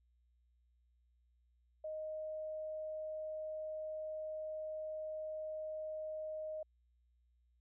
sine tone, 622.3 Hz, D#5, in tune, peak -40 dBFS, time 1.84-6.63 s, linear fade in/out 5 ms, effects added 60 Hz sine -70 dBFS peak until 7.6 s

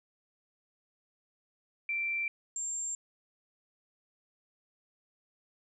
sine tone pair in turn, 2349 / 7391 Hz, D7 / A#8, 0 / -16 cents, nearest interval octave + minor sixth, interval 1984 cents, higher second, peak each -30 / -33 dBFS, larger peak first, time 1.89-2.28 / 2.56-2.95 s, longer neither, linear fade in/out 2 ms, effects none

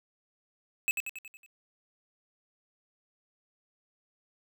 square tone with echo, 2593 Hz, E7, 29 cents flat, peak -25 dBFS, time 0.88-0.91 s, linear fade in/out 0 ms, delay 92 ms, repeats 6, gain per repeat -5 dB, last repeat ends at 1.462 s, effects none

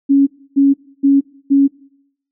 sine tone bursts, 277.2 Hz, C#4, in tune, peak -7 dBFS, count 4, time 0.09-1.68 s, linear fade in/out 20 ms, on 180 ms, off 290 ms, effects noise-tail reverb RT60 0.7 s tail -21 dB re dry

